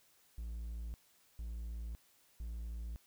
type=tone bursts; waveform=triangle; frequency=56.9 Hz; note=A#1; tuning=41 cents flat; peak=-38 dBFS; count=3; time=0.38-2.96 s; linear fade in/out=0 ms; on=560 ms; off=450 ms; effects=white hiss -69 dBFS RMS until 3.06 s